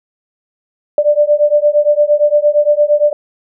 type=beating tone pair; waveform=sine; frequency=587.3 / 596 Hz; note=D5 / D5; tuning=0 / +25 cents; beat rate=8.7 Hz; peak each=-11 dBFS; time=0.98-3.13 s; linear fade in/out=2 ms; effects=none